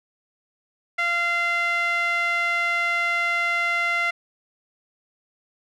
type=tone with band-pass filter; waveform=sawtooth; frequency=690 Hz; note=F5; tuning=21 cents flat; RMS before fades=-23 dBFS; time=0.98-4.11 s; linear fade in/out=10 ms; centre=1900 Hz; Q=4.1; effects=none